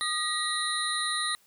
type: tone cluster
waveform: sine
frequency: 1228 / 1904 / 3772 / 4041 / 9530 Hz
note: D#6 / A#6 / A#7 / B7 / D9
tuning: -23 / +36 / +20 / +39 / +24 cents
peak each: -33 / -33 / -34 / -33 / -34 dBFS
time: 0.01-1.35 s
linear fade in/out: 0 ms
effects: white hiss -63 dBFS RMS until 1.46 s